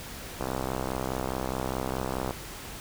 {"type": "click train", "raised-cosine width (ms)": 1, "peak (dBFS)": -16, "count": 124, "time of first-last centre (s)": [0.41, 2.308], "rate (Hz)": 64.8, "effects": ["added 50 Hz sine -50 dBFS peak until 2.8 s", "pink hiss -41 dBFS RMS until 2.8 s"]}